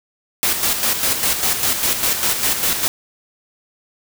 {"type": "noise with tremolo", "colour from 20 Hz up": "white", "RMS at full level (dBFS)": -17, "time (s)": [0.43, 2.88], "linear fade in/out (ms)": 0, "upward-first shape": "square", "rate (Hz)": 5, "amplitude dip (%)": 50, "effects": []}